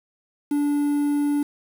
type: tone with quantisation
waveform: triangle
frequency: 290 Hz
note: D4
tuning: 22 cents flat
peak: -17 dBFS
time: 0.51-1.43 s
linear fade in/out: 5 ms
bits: 7
effects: none